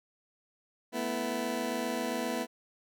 20% pulse chord, A suspended second, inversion none, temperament just, 220 / 247.5 / 330 Hz, A3 / B3 / E4, 0 / +4 / +2 cents, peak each -33 / -29 / -33 dBFS, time 0.92-2.47 s, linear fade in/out 50 ms, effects none

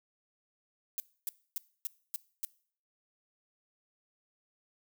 violet noise bursts, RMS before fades -35 dBFS, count 6, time 0.98-2.45 s, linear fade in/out 0 ms, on 20 ms, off 270 ms, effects noise-tail reverb RT60 0.5 s tail -21 dB re dry

